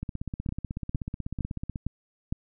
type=two click trains; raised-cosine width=5 ms; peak=-16 / -20 dBFS; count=5 / 29; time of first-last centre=0.49-2.325 / 0.03-1.758 s; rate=2.18 / 16.2 Hz; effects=none